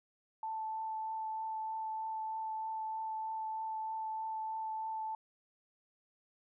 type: tone with vibrato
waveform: sine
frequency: 880 Hz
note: A5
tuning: in tune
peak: -36 dBFS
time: 0.43-5.15 s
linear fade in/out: 2 ms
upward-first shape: triangle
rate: 3.2 Hz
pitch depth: 11 cents each way
effects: none